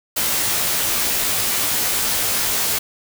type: noise with comb filter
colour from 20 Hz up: white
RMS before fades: -20 dBFS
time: 0.16-2.79 s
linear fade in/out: 10 ms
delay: 15 ms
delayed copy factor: -0.9
effects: none